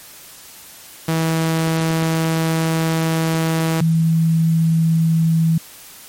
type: tone pair in turn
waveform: sawtooth / sine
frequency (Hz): 162.1 / 162.89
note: E3 / E3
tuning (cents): -29 / -20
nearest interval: unison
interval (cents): 9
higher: second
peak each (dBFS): -12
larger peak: neither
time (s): 1.08-3.81 / 3.81-5.58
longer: first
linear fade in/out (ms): 5
effects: white hiss -40 dBFS RMS until 6.08 s + MP3 64 kbps